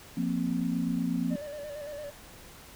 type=chord; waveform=sine; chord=F suspended fourth; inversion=none; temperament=equal; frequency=174.61 / 233.1 / 261.6 Hz; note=F3 / Bb3 / C4; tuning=0 / 0 / 0 cents; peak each=-31 dBFS; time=0.17-1.36 s; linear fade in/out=5 ms
type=tone with vibrato; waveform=triangle; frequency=587.3 Hz; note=D5; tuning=in tune; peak=-35 dBFS; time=1.3-2.11 s; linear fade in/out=20 ms; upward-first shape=square; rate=8.8 Hz; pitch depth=43 cents each way
effects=pink hiss -50 dBFS RMS until 2.75 s